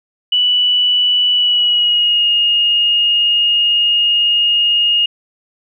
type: tone with pitch glide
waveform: sine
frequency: 2960 to 2853 Hz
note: F#7 to F7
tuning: 0 to +36 cents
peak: -10 dBFS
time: 0.32-5.06 s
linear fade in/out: 5 ms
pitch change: -64 cents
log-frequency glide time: 1.32-2.29 s
effects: none